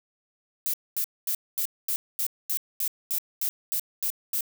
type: noise bursts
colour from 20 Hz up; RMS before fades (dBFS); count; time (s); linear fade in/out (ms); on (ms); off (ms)
violet; -27; 13; 0.66-4.408; 0; 76; 230
effects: none